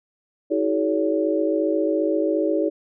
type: tone cluster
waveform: sine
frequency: 320.9 / 375.5 / 423.6 / 567 Hz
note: E4 / F#4 / G#4 / C#5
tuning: -46 / +26 / +34 / +39 cents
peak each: -22 / -27 / -25 / -24 dBFS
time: 0.5-2.7 s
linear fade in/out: 20 ms
effects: none